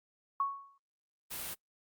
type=tone with exponential decay; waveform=sine; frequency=1108.7 Hz; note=C#6; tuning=in tune; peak=-26 dBFS; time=0.4-0.78 s; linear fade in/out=2 ms; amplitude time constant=81 ms
type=noise; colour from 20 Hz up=white; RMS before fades=-40 dBFS; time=1.3-1.55 s; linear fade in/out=20 ms
effects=noise-tail reverb RT60 0.1 s tail -24 dB re dry + Opus 48 kbps